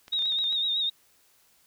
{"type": "clicks", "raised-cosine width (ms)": 0.2, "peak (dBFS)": -28, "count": 9, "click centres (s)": [0.081, 0.133, 0.191, 0.223, 0.256, 0.322, 0.388, 0.441, 0.526]}
{"type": "tone with vibrato", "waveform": "sine", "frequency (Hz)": 3729, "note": "A#7", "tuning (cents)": 0, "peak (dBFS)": -24, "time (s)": [0.12, 0.9], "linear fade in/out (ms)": 10, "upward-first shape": "sine", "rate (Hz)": 7.9, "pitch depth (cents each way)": 53}
{"effects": ["white hiss -63 dBFS RMS until 1.66 s"]}